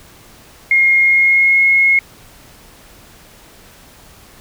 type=tone with pitch glide; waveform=sine; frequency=2140 to 2165 Hz; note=C7 to C#7; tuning=+38 to -41 cents; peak=-8 dBFS; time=0.71-1.99 s; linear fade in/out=2 ms; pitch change=+21 cents; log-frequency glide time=1-1.62 s; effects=pink hiss -43 dBFS RMS until 4.4 s